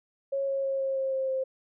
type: tone with pitch steps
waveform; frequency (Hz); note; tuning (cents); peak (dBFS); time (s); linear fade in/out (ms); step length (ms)
sine; 549 / 545.2 / 541.4 / 537.7 / 534 / 530.3 / 526.6; C#5 / C#5 / C#5 / C5 / C5 / C5 / C5; -17 / -29 / -41 / +47 / +35 / +23 / +11; -26; 0.32-1.44; 10; 160
effects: none